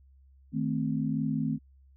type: chord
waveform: sine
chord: A diminished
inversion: second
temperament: equal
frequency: 155.56 / 220 / 261.6 Hz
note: Eb3 / A3 / C4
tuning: 0 / 0 / 0 cents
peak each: -31 dBFS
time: 0.52-1.59 s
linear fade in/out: 50 ms
effects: added 67 Hz sine -55 dBFS peak until 1.96 s